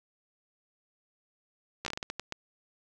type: slowing click train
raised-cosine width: 0.2 ms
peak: -17 dBFS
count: 10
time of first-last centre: 1.85-2.324 s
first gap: 13 ms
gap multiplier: 1.33
effects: none